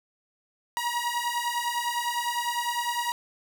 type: beating tone pair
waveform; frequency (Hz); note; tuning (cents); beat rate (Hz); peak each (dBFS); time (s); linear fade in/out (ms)
sawtooth; 951 / 960.9; A#5 / B5; +34 / -48; 9.9; -26; 0.77-3.12; 0
effects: none